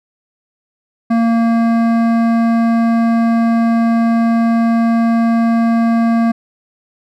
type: tone with hard clipping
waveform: sine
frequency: 230.1 Hz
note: A#3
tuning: 22 cents flat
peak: -12 dBFS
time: 1.1-6.32 s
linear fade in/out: 10 ms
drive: 13 dB
effects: none